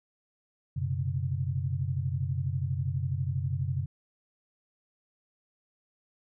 sine chord, F# suspended fourth, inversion none, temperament equal with one note detuned, 92.5 / 126.36 / 138.59 Hz, F#2 / B2 / C#3, 0 / +40 / 0 cents, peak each -32 dBFS, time 0.76-3.86 s, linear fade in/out 10 ms, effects none

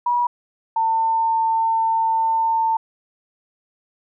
sine tone pair in turn, 966 / 899.6 Hz, B5 / A5, -39 / +38 cents, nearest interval minor second, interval 123 cents, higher first, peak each -16 dBFS, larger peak neither, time 0.06-0.27 / 0.76-2.77 s, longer second, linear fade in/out 5 ms, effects none

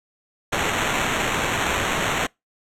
blue noise with sample-and-hold, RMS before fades -23 dBFS, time 0.52-2.27 s, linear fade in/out 10 ms, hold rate 4900 Hz, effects noise-tail reverb RT60 0.2 s tail -26 dB re dry + low-pass 10000 Hz 12 dB/octave

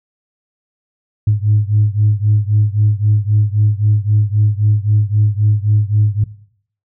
sine beating tone pair, 103.83 / 107.63 Hz, G#2 / A2, 0 / -38 cents, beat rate 3.8 Hz, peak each -13 dBFS, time 1.27-6.24 s, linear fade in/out 5 ms, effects noise-tail reverb RT60 0.6 s tail -18 dB re dry + tanh soft clip ceiling -4 dBFS

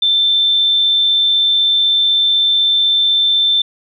sine tone, 3552 Hz, A7, 16 cents sharp, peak -10 dBFS, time 0.02-3.62 s, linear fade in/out 5 ms, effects none

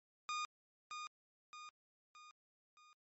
sawtooth tone with echo, 1224 Hz, D#6, 29 cents flat, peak -35 dBFS, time 0.29-0.45 s, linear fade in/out 0 ms, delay 620 ms, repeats 4, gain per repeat -6 dB, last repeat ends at 2.93 s, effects MP3 32 kbps

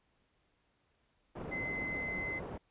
white low-pass noise, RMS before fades -43 dBFS, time 1.35-2.58 s, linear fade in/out 10 ms, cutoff 540 Hz, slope 12 dB/octave
sine tone, 2051 Hz, C7, 35 cents flat, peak -36 dBFS, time 1.51-2.4 s, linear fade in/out 20 ms
effects pink hiss -75 dBFS RMS until 2.7 s + resampled to 8000 Hz

